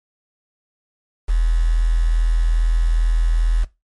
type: tone with quantisation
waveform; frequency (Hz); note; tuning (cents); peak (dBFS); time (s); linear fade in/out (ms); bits
sine; 41.2; E1; 0; -13; 1.28-3.65; 20; 6
effects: noise-tail reverb RT60 0.2 s tail -17 dB re dry + MP3 48 kbps